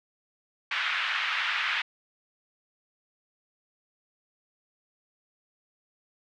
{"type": "band-pass noise", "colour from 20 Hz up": "pink", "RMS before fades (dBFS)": -29, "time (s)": [0.71, 1.82], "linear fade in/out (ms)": 5, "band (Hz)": [1300, 3200], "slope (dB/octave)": 24, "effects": []}